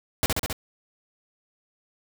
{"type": "noise with echo", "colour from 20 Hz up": "pink", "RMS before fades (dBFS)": -22, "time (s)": [0.23, 0.26], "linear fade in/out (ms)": 0, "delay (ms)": 67, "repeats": 4, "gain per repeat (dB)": -2, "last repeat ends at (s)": 0.528, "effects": []}